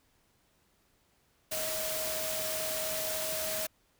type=tone in noise; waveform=sine; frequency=632 Hz; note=D#5; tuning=27 cents sharp; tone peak=-37 dBFS; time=1.51-3.67 s; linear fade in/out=10 ms; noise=white; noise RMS=-35 dBFS; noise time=1.51-3.67 s; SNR=-5 dB; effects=pink hiss -70 dBFS RMS until 3.99 s